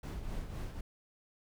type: noise with tremolo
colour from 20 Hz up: brown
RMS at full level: -37 dBFS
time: 0.03-0.81 s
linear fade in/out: 5 ms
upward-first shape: triangle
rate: 3.9 Hz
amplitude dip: 60%
effects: none